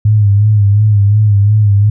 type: tone with vibrato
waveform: sine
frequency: 103.7 Hz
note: G#2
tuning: 2 cents flat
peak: -5 dBFS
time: 0.05-1.9 s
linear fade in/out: 5 ms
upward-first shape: sine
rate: 2.8 Hz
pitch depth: 63 cents each way
effects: none